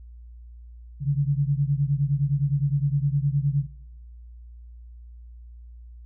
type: beating tone pair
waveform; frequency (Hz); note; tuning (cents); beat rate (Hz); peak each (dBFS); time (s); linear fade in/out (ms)
sine; 138.59 / 148.29; C#3 / D3; 0 / +17; 9.7; -22 / -25; 1-3.67; 50
effects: noise-tail reverb RT60 1.0 s tail -24 dB re dry + added 59 Hz sine -41 dBFS peak until 6.05 s